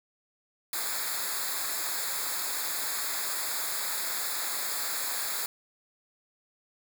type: noise with comb filter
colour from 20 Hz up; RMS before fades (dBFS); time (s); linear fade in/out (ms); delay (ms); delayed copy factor
white; -32; 0.73-5.46; 2; 0.34; -0.95
effects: none